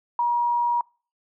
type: tone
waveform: sine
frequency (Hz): 955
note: A#5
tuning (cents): +42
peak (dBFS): -19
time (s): 0.19-0.81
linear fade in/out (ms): 2
effects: noise-tail reverb RT60 0.4 s tail -26 dB re dry